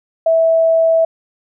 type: tone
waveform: sine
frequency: 654 Hz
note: E5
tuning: 14 cents flat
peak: -9 dBFS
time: 0.26-1.05 s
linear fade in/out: 5 ms
effects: none